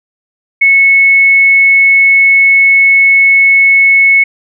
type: tone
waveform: sine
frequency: 2200 Hz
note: C#7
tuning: 14 cents flat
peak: -3 dBFS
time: 0.61-4.24 s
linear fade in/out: 10 ms
effects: none